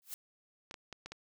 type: noise with exponential growth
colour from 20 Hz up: blue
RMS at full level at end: -38 dBFS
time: 0.02-0.14 s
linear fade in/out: 0 ms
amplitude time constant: 26 ms
type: clicks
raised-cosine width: 0.2 ms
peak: -27 dBFS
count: 5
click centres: 0.711 / 0.742 / 0.927 / 1.06 / 1.12 s
effects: none